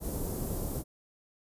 pink band-stop noise, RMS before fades -34 dBFS, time 0-0.84 s, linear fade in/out 50 ms, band 510 to 12000 Hz, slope 12 dB/octave, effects resampled to 32000 Hz

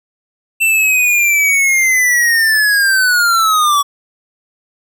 square linear sweep, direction down, 2688 to 1127 Hz, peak -10 dBFS, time 0.6-3.83 s, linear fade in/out 20 ms, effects none

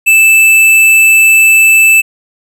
triangle tone with hard clipping, 2637 Hz, E7, in tune, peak -4 dBFS, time 0.06-2.02 s, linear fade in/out 20 ms, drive 17 dB, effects none

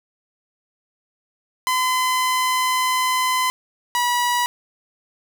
sawtooth tone pair in turn, 1020 / 971.2 Hz, C6 / B5, -44 / -29 cents, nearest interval minor second, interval 85 cents, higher first, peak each -14 dBFS, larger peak neither, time 1.67-3.5 / 3.95-4.46 s, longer first, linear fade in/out 0 ms, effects none

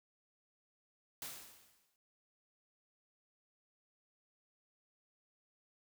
white noise with exponential decay, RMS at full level -43 dBFS, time 1.22-1.96 s, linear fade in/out 1 ms, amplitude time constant 160 ms, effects none

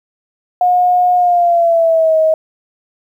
sine tone with pitch glide, 720 to 634.1 Hz, F#5 to D#5, -47 to +33 cents, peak -8 dBFS, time 0.61-2.34 s, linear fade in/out 2 ms, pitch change -220 cents, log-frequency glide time 1.16-2.17 s, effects 8-bit

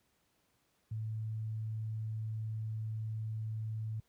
sine tone, 109.8 Hz, A2, 3 cents flat, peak -35 dBFS, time 0.91-4 s, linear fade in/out 5 ms, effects pink hiss -75 dBFS RMS until 4.08 s + high-pass 60 Hz 12 dB/octave

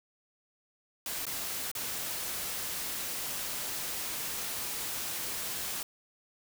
white noise with dropouts, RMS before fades -36 dBFS, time 1.06-5.83 s, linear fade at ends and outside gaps 2 ms, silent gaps 1.254-1.266 / 1.715-1.751 s, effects none

